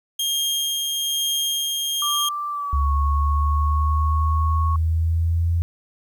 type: tone with tremolo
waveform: sawtooth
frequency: 3224 Hz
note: G7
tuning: 48 cents sharp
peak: -17 dBFS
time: 0.19-2.29 s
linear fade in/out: 5 ms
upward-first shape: sine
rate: 1.1 Hz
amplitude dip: 25%
type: tone with pitch glide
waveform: sine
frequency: 1174.7 to 1102.4 Hz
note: D6 to C#6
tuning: 0 to -10 cents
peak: -24 dBFS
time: 2.02-4.76 s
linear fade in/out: 2 ms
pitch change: -110 cents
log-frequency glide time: 2.5-2.92 s
type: linear sweep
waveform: sine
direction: up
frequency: 69.3 to 85.2 Hz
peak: -17 dBFS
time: 2.73-5.62 s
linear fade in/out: 0 ms
effects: 9-bit